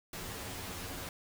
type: noise with comb filter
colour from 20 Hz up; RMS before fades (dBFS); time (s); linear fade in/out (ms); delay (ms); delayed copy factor
pink; -42; 0.13-1.09; 2; 11; +0.75
effects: none